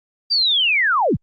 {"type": "linear sweep", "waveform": "sine", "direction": "down", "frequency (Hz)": [4773, 45.5], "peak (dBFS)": -14, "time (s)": [0.3, 1.17], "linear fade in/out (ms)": 20, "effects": ["Opus 32 kbps"]}